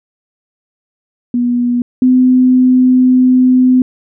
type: tone pair in turn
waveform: sine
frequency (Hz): 243 / 254.3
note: B3 / C4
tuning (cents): -28 / -49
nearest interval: minor second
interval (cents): 79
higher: second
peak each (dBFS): -10 / -5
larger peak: second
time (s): 1.34-1.82 / 2.02-3.82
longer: second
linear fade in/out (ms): 2
effects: none